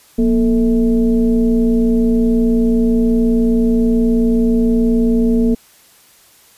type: tone with frequency modulation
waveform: sine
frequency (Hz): 236.4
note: A#3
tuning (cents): +24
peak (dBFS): -10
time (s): 0.18-5.55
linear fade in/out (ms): 10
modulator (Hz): 207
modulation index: 0.77
effects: white hiss -48 dBFS RMS until 6.57 s + resampled to 32000 Hz